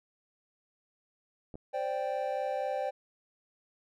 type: clicks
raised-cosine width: 2 ms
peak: -31 dBFS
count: 2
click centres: 1.542 / 1.555 s
type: chord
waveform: triangle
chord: C suspended second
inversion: none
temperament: equal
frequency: 523.3 / 587.3 / 784 Hz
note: C5 / D5 / G5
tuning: 0 / 0 / 0 cents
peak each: -33 dBFS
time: 1.73-2.91 s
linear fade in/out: 20 ms
effects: none